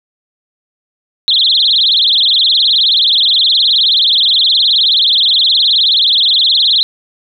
sine tone with vibrato, 3646 Hz, A#7, 39 cents flat, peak -7 dBFS, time 1.28-6.83 s, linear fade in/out 0 ms, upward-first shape triangle, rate 19 Hz, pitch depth 290 cents each way, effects 8-bit

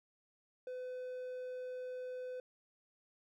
triangle tone, 505 Hz, B4, 39 cents sharp, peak -39 dBFS, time 0.67-2.4 s, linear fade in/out 2 ms, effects none

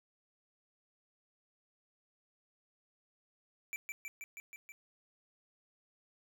square tone with echo, 2334 Hz, D7, 11 cents flat, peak -38 dBFS, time 3.73-3.76 s, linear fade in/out 0 ms, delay 160 ms, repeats 6, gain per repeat -2 dB, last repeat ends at 4.72 s, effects none

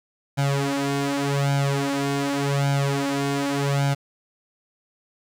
sawtooth tone with flanger, 140 Hz, C#3, 18 cents sharp, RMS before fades -23 dBFS, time 0.37-3.95 s, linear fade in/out 20 ms, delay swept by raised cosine 1.3 to 4.4 ms, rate 0.86 Hz, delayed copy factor +0.95, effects low-pass 10000 Hz 12 dB/octave + 8-bit

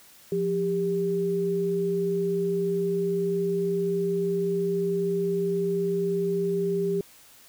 sine tone pair together, 174.61 / 397.9 Hz, F3 / G4, 0 / +26 cents, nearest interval octave + major second, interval 1426 cents, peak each -29 / -24 dBFS, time 0.32-7.01 s, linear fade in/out 2 ms, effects white hiss -53 dBFS RMS until 7.48 s

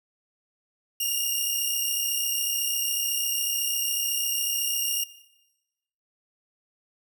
10% pulse tone pair together, 2812 / 2846 Hz, F7 / F7, +11 / +32 cents, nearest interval unison, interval 21 cents, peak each -18 / -20 dBFS, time 1-5.04 s, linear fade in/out 5 ms, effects noise-tail reverb RT60 1.0 s tail -18 dB re dry

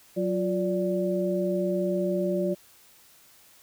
sine tone cluster, 184.7 / 354.4 / 581 Hz, F#3 / F4 / D5, -3 / +25 / -19 cents, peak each -28 dBFS, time 0.16-2.55 s, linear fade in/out 20 ms, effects white hiss -56 dBFS RMS until 3.62 s

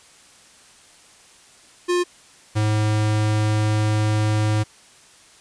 square tone pair in turn, 354.6 / 107.02 Hz, F4 / A2, +26 / -48 cents, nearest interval octave + major sixth, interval 2074 cents, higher first, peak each -18 dBFS, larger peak neither, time 1.88-2.04 / 2.55-4.64 s, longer second, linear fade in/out 20 ms, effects white hiss -50 dBFS RMS until 5.4 s + resampled to 22050 Hz

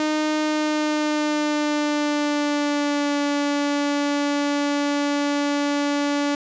sawtooth tone with pitch glide, 306.8 to 287.9 Hz, D#4 to D4, -24 to -34 cents, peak -16 dBFS, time 0-6.35 s, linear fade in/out 2 ms, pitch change -110 cents, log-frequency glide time 0.4-3.19 s, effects resampled to 16000 Hz + 9-bit

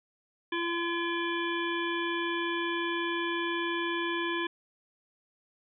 harmonic tone, 340.7 Hz, F4, 43 cents flat, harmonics 1 / 3 / 5 / 7 / 9 / 10, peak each -32 / -35 / -35 / -39 / -42 / -41 dBFS, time 0.52-4.47 s, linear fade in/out 5 ms, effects none

